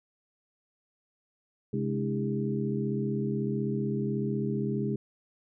sine tone cluster, 134.3 / 209 / 284.8 / 320.9 / 402.5 Hz, C3 / G#3 / C#4 / E4 / G4, +46 / +11 / +47 / -46 / +46 cents, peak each -32 / -31 / -40 / -37 / -34 dBFS, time 1.73-4.96 s, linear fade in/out 5 ms, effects none

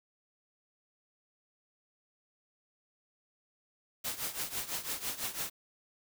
white noise with tremolo, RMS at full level -34 dBFS, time 4.04-5.5 s, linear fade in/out 10 ms, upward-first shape triangle, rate 6 Hz, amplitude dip 85%, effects none

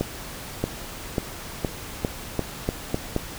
accelerating click train, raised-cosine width 2 ms, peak -9 dBFS, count 9, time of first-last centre 0.01-3.164 s, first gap 630 ms, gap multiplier 0.86, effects pink hiss -37 dBFS RMS until 3.38 s

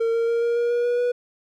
triangle tone with pitch steps, 457.4 / 461.6 / 465.9 / 470.3 / 474.6 / 479 / 483.5 / 488 Hz, A#4 / A#4 / A#4 / A#4 / A#4 / A#4 / B4 / B4, -33 / -17 / -1 / +15 / +31 / +47 / -37 / -21 cents, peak -17 dBFS, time 0-1.12 s, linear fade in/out 10 ms, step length 140 ms, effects none

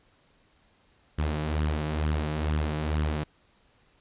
sawtooth tone with flanger, 76.3 Hz, D#2, 33 cents flat, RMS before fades -28 dBFS, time 1.18-3.24 s, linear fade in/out 10 ms, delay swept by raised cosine 0.61 to 6.11 ms, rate 2.2 Hz, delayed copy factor +0.55, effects pink hiss -64 dBFS RMS until 4 s + resampled to 8000 Hz

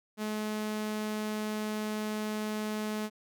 sawtooth tone, 213.7 Hz, G#3, 50 cents sharp, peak -28 dBFS, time 0.17-3.1 s, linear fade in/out 50 ms, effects none

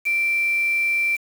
sine tone with quantisation, 2349 Hz, D7, in tune, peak -18 dBFS, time 0.05-1.17 s, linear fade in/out 20 ms, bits 6, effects none

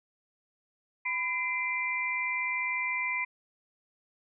sine tone cluster, 999 / 2060 / 2366 Hz, B5 / C7 / D7, +20 / -28 / +12 cents, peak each -36 / -31 / -33 dBFS, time 1.05-3.25 s, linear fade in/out 10 ms, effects none

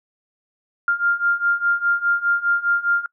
sine beating tone pair, 1396.9 / 1401.8 Hz, F6 / F6, 0 / +6 cents, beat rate 4.9 Hz, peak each -21 / -19 dBFS, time 0.88-3.06 s, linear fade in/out 2 ms, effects noise-tail reverb RT60 0.1 s tail -25 dB re dry

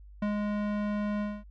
square tone with ADSR envelope, 207.7 Hz, G#3, in tune, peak -27 dBFS, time 0.22-1.44 s, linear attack 5 ms, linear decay 120 ms, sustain -2 dB, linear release 230 ms, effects added 50 Hz sine -47 dBFS peak until 1.5 s + low-pass 2000 Hz 12 dB/octave

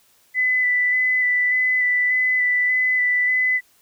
sine tone with vibrato, 1998 Hz, B6, 20 cents sharp, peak -16 dBFS, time 0.34-3.61 s, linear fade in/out 50 ms, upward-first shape square, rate 1.7 Hz, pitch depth 12 cents each way, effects white hiss -58 dBFS RMS until 3.81 s

